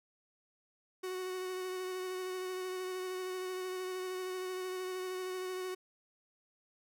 45% pulse tone with vibrato, 370 Hz, F#4, in tune, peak -37 dBFS, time 1.03-5.75 s, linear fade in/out 10 ms, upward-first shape sine, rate 13 Hz, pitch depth 17 cents each way, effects none

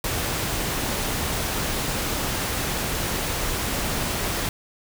pink noise, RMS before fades -26 dBFS, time 0.04-4.49 s, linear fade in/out 2 ms, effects none

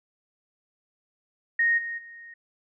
sine tone with level steps, 1861 Hz, A#6, 3 cents flat, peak -19 / -30 / -42 dBFS, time 1.59-2.34 s, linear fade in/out 5 ms, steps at 1.77 / 1.97 s, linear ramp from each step 20 ms, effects none

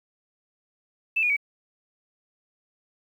sine tone with pitch steps, 2637 / 2446 / 2269 Hz, E7 / D#7 / C#7, 0 / -30 / +40 cents, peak -20 dBFS, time 1.16-1.367 s, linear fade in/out 10 ms, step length 69 ms, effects 9-bit

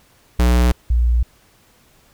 square / sine tone pair in turn, 60.7 / 59.18 Hz, B1 / A#1, -29 / +27 cents, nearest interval unison, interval 44 cents, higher first, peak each -12 dBFS, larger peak neither, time 0.39-0.72 / 0.9-1.23 s, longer neither, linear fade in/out 5 ms, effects pink hiss -54 dBFS RMS until 2.13 s

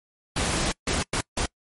pink noise bursts at uneven times, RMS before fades -25 dBFS, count 4, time 0.36-0.72 / 0.87-1.03 / 1.13-1.21 / 1.37-1.46 s, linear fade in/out 5 ms, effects noise-tail reverb RT60 0.1 s tail -25 dB re dry + MP3 48 kbps

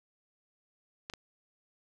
clicks, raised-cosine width 0.2 ms, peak -22 dBFS, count 2, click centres 1.099 / 1.137 s, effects none

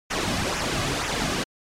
pink noise with flanger, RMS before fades -25 dBFS, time 0.1-1.44 s, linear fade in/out 10 ms, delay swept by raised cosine 0.22 to 2.22 ms, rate 2.1 Hz, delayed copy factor -0.55, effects low-pass 7000 Hz 12 dB/octave + MP3 96 kbps

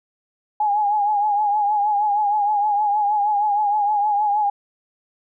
sine tone with vibrato, 830.6 Hz, G#5, in tune, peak -16 dBFS, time 0.6-4.5 s, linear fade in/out 5 ms, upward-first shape triangle, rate 6.4 Hz, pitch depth 65 cents each way, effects none

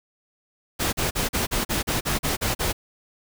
pink noise bursts, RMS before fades -24 dBFS, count 11, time 0.79-2.73 s, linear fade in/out 20 ms, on 140 ms, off 40 ms, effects none

